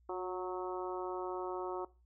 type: harmonic tone with a mistuned harmonic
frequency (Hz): 184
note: F#3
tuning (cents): -9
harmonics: 2 / 3 / 4 / 5 / 6 / 7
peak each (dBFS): -39 / -46 / -44 / -45 / -47 / -49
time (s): 0.09-1.85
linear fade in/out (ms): 5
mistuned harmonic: 2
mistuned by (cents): -20
effects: noise-tail reverb RT60 0.3 s tail -20 dB re dry + added 60 Hz sine -64 dBFS peak until 2.05 s